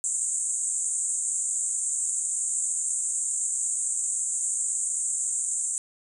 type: band-pass noise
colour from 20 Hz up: pink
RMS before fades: -28 dBFS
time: 0.04-5.78 s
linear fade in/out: 0 ms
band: 7000 to 8900 Hz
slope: 96 dB/octave
effects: none